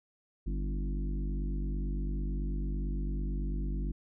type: harmonic tone with a mistuned harmonic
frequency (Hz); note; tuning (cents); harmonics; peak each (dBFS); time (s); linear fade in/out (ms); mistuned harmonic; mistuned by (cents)
49; G1; 0; 1 / 3 / 4 / 5 / 6 / 7; -31 / -41 / -43 / -45 / -47 / -48; 0.46-3.92; 10; 5; +43
effects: none